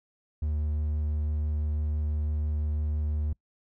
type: tone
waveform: triangle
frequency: 75.5 Hz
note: D2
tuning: 48 cents sharp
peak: -24 dBFS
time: 0.42-3.33 s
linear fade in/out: 5 ms
effects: noise-tail reverb RT60 0.1 s tail -25 dB re dry